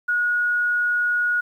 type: tone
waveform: sine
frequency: 1450 Hz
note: F#6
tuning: 35 cents flat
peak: -18 dBFS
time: 0.08-1.41 s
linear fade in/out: 10 ms
effects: 9-bit